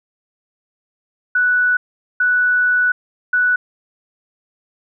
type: tone bursts at uneven times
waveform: sine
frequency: 1480 Hz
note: F#6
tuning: in tune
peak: -12 dBFS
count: 3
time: 1.35-1.77 / 2.2-2.92 / 3.33-3.56 s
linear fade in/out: 5 ms
effects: none